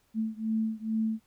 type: beating tone pair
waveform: sine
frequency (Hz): 219.8 / 222.1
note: A3 / A3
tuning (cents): -2 / +16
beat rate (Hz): 2.3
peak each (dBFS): -30 / -31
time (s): 0.14-1.2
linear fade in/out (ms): 50
effects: pink hiss -69 dBFS RMS until 1.26 s